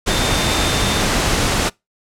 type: tone in noise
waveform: sine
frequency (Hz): 3600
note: A7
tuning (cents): +39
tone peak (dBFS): -25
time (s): 0.09-1.02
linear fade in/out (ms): 20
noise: pink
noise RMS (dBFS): -17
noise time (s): 0.06-1.7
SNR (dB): -11
effects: noise-tail reverb RT60 0.2 s tail -25 dB re dry + low-pass 9000 Hz 12 dB/octave